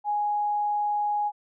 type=tone; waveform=sine; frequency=830.6 Hz; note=G#5; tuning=in tune; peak=-23 dBFS; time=0.04-1.32 s; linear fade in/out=50 ms; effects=none